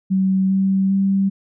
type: tone with pitch steps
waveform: sine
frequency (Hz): 190.3 / 192.62 / 194.97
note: F#3 / G3 / G3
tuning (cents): +49 / -30 / -9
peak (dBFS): -14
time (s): 0.1-1.3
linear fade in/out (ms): 20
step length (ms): 400
effects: none